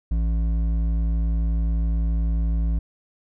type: tone with hard clipping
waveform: sine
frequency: 55.8 Hz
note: A1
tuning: 25 cents sharp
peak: -21 dBFS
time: 0.11-2.79 s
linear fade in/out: 5 ms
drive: 8 dB
effects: none